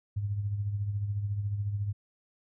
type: tone with tremolo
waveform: sine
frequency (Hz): 102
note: G#2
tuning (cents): -31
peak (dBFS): -26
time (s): 0.16-1.93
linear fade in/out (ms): 10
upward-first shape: triangle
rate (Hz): 14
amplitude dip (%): 60
effects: none